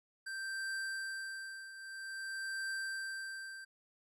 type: tone with tremolo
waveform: square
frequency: 1568 Hz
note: G6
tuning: in tune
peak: -37 dBFS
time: 0.26-3.65 s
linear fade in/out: 10 ms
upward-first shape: triangle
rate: 0.51 Hz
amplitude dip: 75%
effects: low-pass 11000 Hz 12 dB/octave